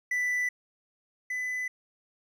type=tone pair in turn; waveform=triangle; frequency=1983 / 2003 Hz; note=B6 / B6; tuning=+7 / +24 cents; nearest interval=unison; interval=17 cents; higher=second; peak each=-24 / -28 dBFS; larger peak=first; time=0.11-0.49 / 1.3-1.68 s; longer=neither; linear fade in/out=5 ms; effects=none